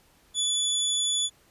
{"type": "tone", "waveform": "25% pulse", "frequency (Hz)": 3448, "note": "A7", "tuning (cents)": -36, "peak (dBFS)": -20, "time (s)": [0.34, 1.3], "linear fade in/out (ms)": 50, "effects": ["pink hiss -61 dBFS RMS until 1.5 s", "resampled to 32000 Hz"]}